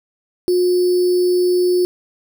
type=tone with sample-and-hold; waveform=sine; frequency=360 Hz; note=F#4; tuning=47 cents flat; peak=-12 dBFS; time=0.48-1.85 s; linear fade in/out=0 ms; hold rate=4900 Hz; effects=none